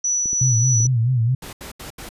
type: tone with tremolo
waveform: sine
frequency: 5920 Hz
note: F#8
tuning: in tune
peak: -17 dBFS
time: 0.04-0.87 s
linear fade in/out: 5 ms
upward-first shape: triangle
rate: 3.2 Hz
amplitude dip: 25%
type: clicks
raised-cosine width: 3 ms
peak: -22 dBFS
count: 4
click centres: 0.258 / 0.331 / 0.804 / 0.855 s
type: tone with vibrato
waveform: sine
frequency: 121.1 Hz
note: B2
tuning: 34 cents flat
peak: -15 dBFS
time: 0.41-1.35 s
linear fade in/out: 5 ms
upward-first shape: sine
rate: 4.6 Hz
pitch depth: 130 cents each way
type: noise bursts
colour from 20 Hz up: pink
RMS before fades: -35 dBFS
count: 4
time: 1.42-2.091 s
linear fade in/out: 5 ms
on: 110 ms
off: 77 ms
effects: resampled to 32000 Hz